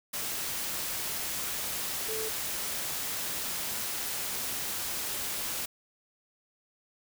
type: tone in noise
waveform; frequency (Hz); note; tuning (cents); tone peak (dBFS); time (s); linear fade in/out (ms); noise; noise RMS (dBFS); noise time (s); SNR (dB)
sine; 439.4; A4; -2; -35; 2.08-2.29; 10; white; -34; 0.13-5.66; -4
effects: none